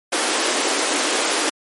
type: high-pass noise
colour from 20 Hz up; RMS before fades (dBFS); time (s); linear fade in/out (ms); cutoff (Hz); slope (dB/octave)
pink; -20; 0.12-1.5; 10; 270; 48
effects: MP3 48 kbps